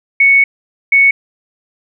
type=tone bursts at uneven times; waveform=sine; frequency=2217 Hz; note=C#7; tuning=in tune; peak=-5 dBFS; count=2; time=0.2-0.44 / 0.92-1.11 s; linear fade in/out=5 ms; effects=none